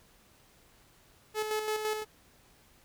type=tone with tremolo; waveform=sawtooth; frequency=430 Hz; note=A4; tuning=40 cents flat; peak=-25 dBFS; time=1.34-2.05 s; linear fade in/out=50 ms; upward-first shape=square; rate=5.9 Hz; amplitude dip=45%; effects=pink hiss -62 dBFS RMS until 2.84 s